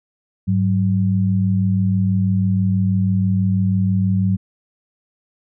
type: tone pair together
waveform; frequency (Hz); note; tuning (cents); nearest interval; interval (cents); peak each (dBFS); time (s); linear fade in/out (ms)
sine; 101.75 / 187.9; G#2 / F#3; -35 / +27; major seventh; 1062; -17 / -17; 0.47-4.37; 20
effects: none